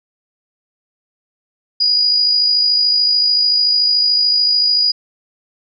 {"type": "tone with amplitude modulation", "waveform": "sine", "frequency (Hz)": 4900, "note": "D#8", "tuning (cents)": -27, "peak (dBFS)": -9, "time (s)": [1.8, 4.92], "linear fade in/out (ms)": 10, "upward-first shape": "sine", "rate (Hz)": 53.6, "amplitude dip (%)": 40, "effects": []}